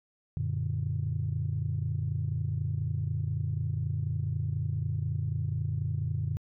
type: chord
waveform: sine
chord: Gb augmented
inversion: none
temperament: equal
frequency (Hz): 92.5 / 116.54 / 146.83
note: Gb2 / Bb2 / D3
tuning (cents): 0 / 0 / 0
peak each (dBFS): -32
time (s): 0.37-6.37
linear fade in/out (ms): 0
effects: tanh soft clip ceiling -20 dBFS